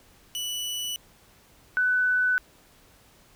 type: tone pair in turn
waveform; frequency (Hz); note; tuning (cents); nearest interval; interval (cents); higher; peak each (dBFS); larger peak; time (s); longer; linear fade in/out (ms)
sawtooth / sine; 2960 / 1497.2; F#7 / F#6; 0 / +20; octave; 1180; first; -26 / -20; second; 0.35-0.96 / 1.77-2.38; neither; 0
effects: pink hiss -57 dBFS RMS until 3.35 s